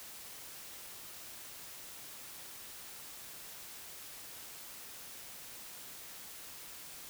silence, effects white hiss -49 dBFS RMS until 7.09 s

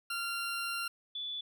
20% pulse / sine tone pair in turn, 1383 / 3462 Hz, F6 / A7, -17 / -29 cents, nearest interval octave + major third, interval 1588 cents, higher second, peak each -29 / -36 dBFS, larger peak first, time 0.1-0.88 / 1.15-1.41 s, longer first, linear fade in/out 5 ms, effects none

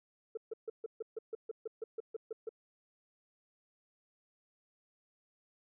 sine tone bursts, 445.4 Hz, A4, 21 cents sharp, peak -35 dBFS, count 14, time 0.35-2.492 s, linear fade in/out 5 ms, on 23 ms, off 140 ms, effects tanh soft clip ceiling -33 dBFS

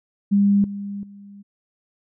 sine tone with level steps, 201 Hz, G3, 44 cents sharp, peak -13 / -27 / -39 dBFS, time 0.31-1.43 s, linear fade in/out 20 ms, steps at 0.64 / 1.03 s, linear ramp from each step 2 ms, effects none

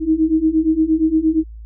sine beating tone pair, 312.6 / 321.2 Hz, D#4 / E4, +8 / -45 cents, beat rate 8.6 Hz, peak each -17 / -15 dBFS, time 0-1.44 s, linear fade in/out 50 ms, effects added 55 Hz sine -32 dBFS peak until 1.65 s

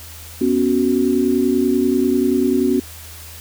sine chord, B suspended second, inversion none, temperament equal, 246.9 / 277.2 / 370 Hz, B3 / C#4 / F#4, 0 / 0 / 0 cents, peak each -18 dBFS, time 0.41-2.8 s, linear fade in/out 5 ms, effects added 81 Hz sine -38 dBFS peak until 3.4 s + white hiss -38 dBFS RMS until 3.4 s

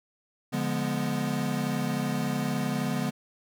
square chord, D diminished seventh, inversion none, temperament equal with one note detuned, 144.23 / 174.61 / 207.7 / 246.9 Hz, D3 / F3 / Ab3 / Cb4, -31 / 0 / 0 / 0 cents, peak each -33 / -35 / -33 / -32 dBFS, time 0.52-3.11 s, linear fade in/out 20 ms, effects none

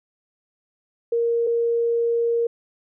sine tone pair in turn, 467.1 / 467.1 Hz, A#4 / A#4, +3 / +3 cents, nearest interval unison, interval 0 cents, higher neither, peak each -18 dBFS, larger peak neither, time 1.12-1.47 / 1.47-2.47 s, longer second, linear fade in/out 5 ms, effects none

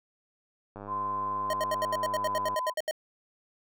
click train, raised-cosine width 1 ms, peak -28 dBFS, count 181, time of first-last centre 0.76-2.542 s, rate 101 Hz
sine tone with pitch glide, 1033 to 1011.7 Hz, C6 to B5, -22 to +41 cents, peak -29 dBFS, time 0.87-2.74 s, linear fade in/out 50 ms, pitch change -37 cents, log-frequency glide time 1.48-2.22 s
square tone bursts, 622.3 Hz, D#5, in tune, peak -28 dBFS, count 14, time 1.5-2.911 s, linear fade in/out 2 ms, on 33 ms, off 73 ms
effects none

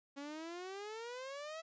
sawtooth exponential sweep, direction up, 276.3 to 659.3 Hz, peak -40 dBFS, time 0.16-1.62 s, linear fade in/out 20 ms, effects resampled to 16000 Hz

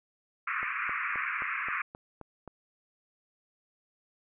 pink band-pass noise, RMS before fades -33 dBFS, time 0.47-1.82 s, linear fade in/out 5 ms, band 1100 to 2500 Hz, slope 96 dB/octave
click train, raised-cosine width 1 ms, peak -29 dBFS, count 8, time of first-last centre 0.63-2.477 s, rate 3.79 Hz
effects none

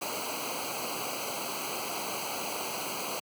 pink noise with comb filter, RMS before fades -35 dBFS, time 0.01-3.2 s, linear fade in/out 10 ms, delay 0.56 ms, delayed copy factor -1, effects high-pass 150 Hz 12 dB/octave

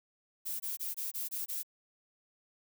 violet noise bursts, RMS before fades -37 dBFS, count 7, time 0.45-1.632 s, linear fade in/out 20 ms, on 150 ms, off 22 ms, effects none

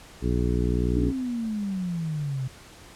harmonic tone, 60.5 Hz, B1, 35 cents flat, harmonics 1 / 2 / 3 / 4 / 5 / 6 / 7, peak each -25 / -28 / -30 / -31 / -32 / -33 / -33 dBFS, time 0.21-1.13 s, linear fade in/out 50 ms
sine exponential sweep, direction down, 293.7 to 127.4 Hz, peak -26 dBFS, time 0.96-2.48 s, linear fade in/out 10 ms
effects pink hiss -48 dBFS RMS until 2.95 s + low-pass 10000 Hz 12 dB/octave

